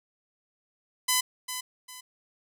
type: tone with echo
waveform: 5% pulse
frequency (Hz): 1009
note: B5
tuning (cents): +37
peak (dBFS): -10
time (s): 1.08-1.21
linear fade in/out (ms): 10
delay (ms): 400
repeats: 2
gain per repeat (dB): -10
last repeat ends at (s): 2.01
effects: none